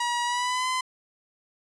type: tone with pitch glide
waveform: sawtooth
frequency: 960 to 1023 Hz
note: B5 to C6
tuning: -49 to -39 cents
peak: -21 dBFS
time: 0-0.81 s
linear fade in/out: 5 ms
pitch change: +110 cents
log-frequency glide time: 0.24-0.68 s
effects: resampled to 22050 Hz